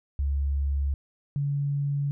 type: tone pair in turn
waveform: sine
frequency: 70 / 142.08 Hz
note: C#2 / C#3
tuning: +18 / +43 cents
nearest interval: octave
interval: 1225 cents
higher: second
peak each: -23 / -24 dBFS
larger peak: first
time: 0.19-0.94 / 1.36-2.11 s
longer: neither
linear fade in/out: 0 ms
effects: none